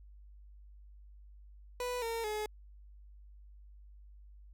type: tone with pitch steps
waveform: 30% pulse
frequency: 493.9 / 458.2 / 425 Hz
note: B4 / A#4 / G#4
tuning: 0 / -30 / +40 cents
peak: -32 dBFS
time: 1.8-2.46 s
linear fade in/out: 2 ms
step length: 220 ms
effects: added 50 Hz sine -52 dBFS peak until 4.53 s